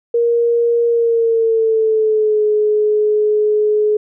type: tone with pitch glide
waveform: sine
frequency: 469.9 to 423.5 Hz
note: A#4 to G#4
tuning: +14 to +34 cents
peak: -11 dBFS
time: 0.14-3.97 s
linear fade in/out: 5 ms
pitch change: -180 cents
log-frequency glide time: 0.87-2.44 s
effects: none